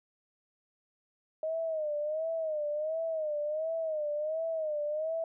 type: tone with vibrato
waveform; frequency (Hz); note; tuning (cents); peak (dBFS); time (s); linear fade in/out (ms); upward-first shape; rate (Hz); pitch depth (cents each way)
sine; 622.3; D#5; 0; -30; 1.43-5.24; 2; sine; 1.4; 93
effects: none